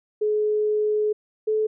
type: tone pair in turn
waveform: sine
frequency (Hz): 424.2 / 432.4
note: G#4 / A4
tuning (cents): +37 / -30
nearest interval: unison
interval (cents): 33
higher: second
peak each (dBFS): -19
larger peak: neither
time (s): 0.21-1.13 / 1.47-1.67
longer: first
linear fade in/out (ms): 10
effects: none